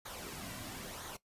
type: noise with flanger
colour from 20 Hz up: pink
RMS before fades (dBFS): -45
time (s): 0.05-1.17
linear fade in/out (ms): 10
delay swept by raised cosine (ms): 0.38 to 2.38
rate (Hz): 1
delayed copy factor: -0.55
effects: noise-tail reverb RT60 0.1 s tail -18 dB re dry + resampled to 32000 Hz